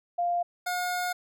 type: tone pair in turn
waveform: sine / 25% pulse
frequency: 698.5 / 719 Hz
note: F5 / F#5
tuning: 0 / -50 cents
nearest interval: minor second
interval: 50 cents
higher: second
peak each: -24 / -24 dBFS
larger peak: neither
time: 0.18-0.43 / 0.66-1.13 s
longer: second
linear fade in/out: 10 ms
effects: none